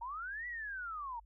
sine linear two-way sweep, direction up then down, 895 to 1975.5 to 895 Hz, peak -39 dBFS, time 0.01-1.2 s, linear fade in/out 10 ms, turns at 0.47 s, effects added 50 Hz sine -58 dBFS peak until 1.25 s

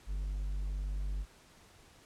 triangle tone, 49 Hz, G1, in tune, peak -31 dBFS, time 0.06-1.26 s, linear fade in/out 50 ms, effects pink hiss -60 dBFS RMS until 2.05 s + low-pass 10000 Hz 12 dB/octave

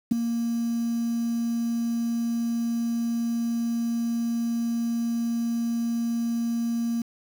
sine tone with ADSR envelope, 233.1 Hz, A#3, in tune, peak -12 dBFS, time 0.11-7.02 s, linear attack 10 ms, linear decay 6 ms, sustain -11 dB, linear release 4 ms, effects tanh soft clip ceiling -9 dBFS + 7-bit

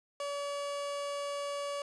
30% pulse tone, 570 Hz, C#5, 48 cents sharp, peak -32 dBFS, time 0.2-1.82 s, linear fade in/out 2 ms, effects resampled to 22050 Hz + 10-bit

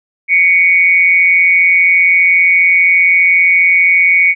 sine tone with amplitude modulation, 2232 Hz, C#7, 11 cents sharp, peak -3 dBFS, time 0.28-4.35 s, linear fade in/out 50 ms, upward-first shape sine, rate 175 Hz, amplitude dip 65%, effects none

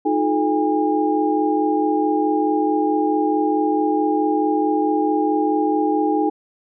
sine tone cluster, 309.5 / 354.1 / 428.5 / 812 Hz, D#4 / F4 / A4 / G#5, -9 / +24 / -46 / -39 cents, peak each -19 / -25 / -23 / -21 dBFS, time 0.05-6.3 s, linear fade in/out 10 ms, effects none

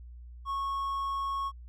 triangle tone, 1100 Hz, C#6, 14 cents flat, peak -28 dBFS, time 0.45-1.52 s, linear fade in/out 50 ms, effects added 60 Hz sine -44 dBFS peak until 1.68 s

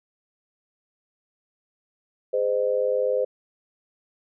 sine tone with amplitude modulation, 514 Hz, C5, 31 cents flat, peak -16 dBFS, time 2.33-3.25 s, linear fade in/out 10 ms, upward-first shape sine, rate 100 Hz, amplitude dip 95%, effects none

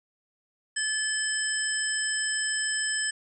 sine tone cluster, 1727 / 3085 / 5160 / 8060 Hz, A6 / G7 / E8 / B8, -33 / -28 / -38 / +34 cents, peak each -29 / -37 / -34 / -30 dBFS, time 0.76-3.11 s, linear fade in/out 10 ms, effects none

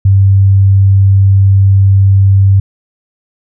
sine tone, 97.6 Hz, G2, 7 cents flat, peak -3 dBFS, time 0.05-2.6 s, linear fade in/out 5 ms, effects none

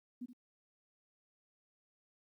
sine tone with echo, 246.9 Hz, B3, in tune, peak -40 dBFS, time 0.21-0.26 s, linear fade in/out 10 ms, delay 73 ms, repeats 1, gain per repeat -11 dB, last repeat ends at 0.333 s, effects 13-bit

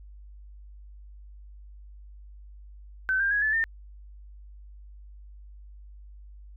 sine tone with pitch steps, 1529 / 1594.9 / 1663.5 / 1735.2 / 1809.9 Hz, G6 / G6 / G#6 / A6 / A6, -44 / +29 / +2 / -25 / +48 cents, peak -22 dBFS, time 3.09-3.64 s, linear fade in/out 0 ms, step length 110 ms, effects added 50 Hz sine -44 dBFS peak until 6.56 s

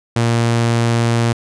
sawtooth tone, 116.8 Hz, A#2, 4 cents sharp, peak -9 dBFS, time 0.16-1.33 s, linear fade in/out 5 ms, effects resampled to 22050 Hz

